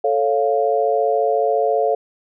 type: chord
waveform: sine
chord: A augmented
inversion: none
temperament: equal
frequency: 440 / 554.4 / 698.5 Hz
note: A4 / C#5 / E#5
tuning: 0 / 0 / 0 cents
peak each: -19 / -20 / -19 dBFS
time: 0.04-1.95 s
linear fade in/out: 5 ms
effects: none